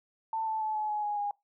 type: tone with pitch steps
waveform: sine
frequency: 890 / 877.7 / 865.7 / 853.7 / 842 / 830.4 / 819 Hz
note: A5 / A5 / A5 / G#5 / G#5 / G#5 / G#5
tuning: +20 / -5 / -28 / +47 / +24 / 0 / -24 cents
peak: -29 dBFS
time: 0.33-1.31 s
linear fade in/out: 2 ms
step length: 140 ms
effects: noise-tail reverb RT60 0.2 s tail -24 dB re dry